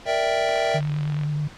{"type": "chord", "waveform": "square", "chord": "E half-diminished seventh", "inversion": "second", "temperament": "equal", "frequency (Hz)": [466.2, 587.3, 659.3, 784], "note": ["Bb4", "D5", "E5", "G5"], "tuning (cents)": [0, 0, 0, 0], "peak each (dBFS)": [-29, -27, -24, -27], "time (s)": [0.05, 0.81], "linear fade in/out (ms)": 50}
{"type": "click train", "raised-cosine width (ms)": 0.3, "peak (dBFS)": -22, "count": 34, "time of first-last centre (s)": [0.49, 1.235], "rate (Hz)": 44.3}
{"type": "tone with vibrato", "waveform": "sine", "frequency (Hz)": 148.6, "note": "D3", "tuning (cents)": 21, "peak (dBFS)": -22, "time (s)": [0.74, 1.48], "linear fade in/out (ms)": 10, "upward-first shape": "sine", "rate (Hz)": 9.4, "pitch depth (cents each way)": 25}
{"effects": ["pink hiss -44 dBFS RMS until 1.57 s", "low-pass 5000 Hz 12 dB/octave"]}